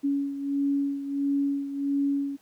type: beating tone pair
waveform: sine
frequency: 280.1 / 281.6 Hz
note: C#4 / C#4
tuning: +18 / +27 cents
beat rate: 1.5 Hz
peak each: -25 / -31 dBFS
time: 0.03-2.37 s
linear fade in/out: 20 ms
effects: pink hiss -62 dBFS RMS until 2.41 s + high-pass 100 Hz 12 dB/octave